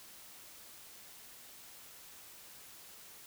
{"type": "silence", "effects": ["white hiss -54 dBFS RMS until 3.26 s"]}